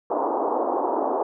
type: band-pass noise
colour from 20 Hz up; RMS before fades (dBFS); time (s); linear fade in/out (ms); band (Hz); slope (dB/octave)
white; -24; 0.1-1.23; 5; 270 to 1000; 48
effects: none